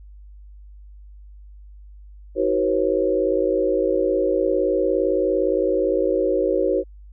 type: tone cluster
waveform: sine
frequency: 320.3 / 378 / 481.4 / 541 Hz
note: E4 / F#4 / B4 / C#5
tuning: -50 / +37 / -44 / -42 cents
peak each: -25 / -22 / -23 / -22 dBFS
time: 2.35-6.84 s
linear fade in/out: 50 ms
effects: added 50 Hz sine -40 dBFS peak until 7.12 s